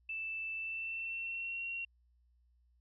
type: tone with pitch glide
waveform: sine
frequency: 2646 to 2741 Hz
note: E7 to F7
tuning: +6 to -33 cents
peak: -37 dBFS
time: 0.09-1.85 s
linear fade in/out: 5 ms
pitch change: +61 cents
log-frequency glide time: 0.53-1.64 s
effects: added 60 Hz sine -67 dBFS peak until 2.8 s